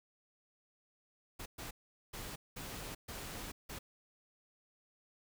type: noise bursts at uneven times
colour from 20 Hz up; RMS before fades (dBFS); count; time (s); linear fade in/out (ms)
pink; -45; 6; 1.39-1.46 / 1.58-1.71 / 2.13-2.36 / 2.56-2.95 / 3.08-3.52 / 3.69-3.79; 10
effects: none